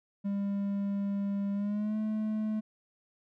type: tone with pitch glide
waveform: triangle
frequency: 200 to 215.6 Hz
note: G3 to A3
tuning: +35 to -35 cents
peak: -27 dBFS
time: 0.24-2.61 s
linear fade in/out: 20 ms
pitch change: +130 cents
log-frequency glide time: 1.53-1.97 s
effects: none